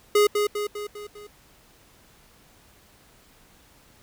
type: tone with echo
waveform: square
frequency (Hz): 415.3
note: G#4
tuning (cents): 0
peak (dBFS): -16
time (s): 0.15-0.27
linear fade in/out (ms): 5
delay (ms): 200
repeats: 5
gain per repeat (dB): -5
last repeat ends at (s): 1.27
effects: pink hiss -56 dBFS RMS until 4.02 s